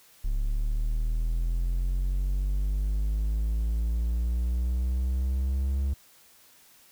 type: linear sweep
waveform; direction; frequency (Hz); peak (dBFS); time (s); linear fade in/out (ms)
triangle; up; 34.65 to 68.8; -22; 0.24-5.94; 10
effects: white hiss -57 dBFS RMS until 6.91 s